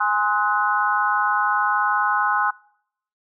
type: chord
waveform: sine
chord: Ab dominant seventh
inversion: none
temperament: equal with one note detuned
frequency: 830.6 / 1046.5 / 1271.4 / 1480 Hz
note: Ab5 / C6 / Eb6 / Gb6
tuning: 0 / 0 / +37 / 0 cents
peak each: -23 dBFS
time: 0-2.51 s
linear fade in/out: 10 ms
effects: noise-tail reverb RT60 0.7 s tail -24 dB re dry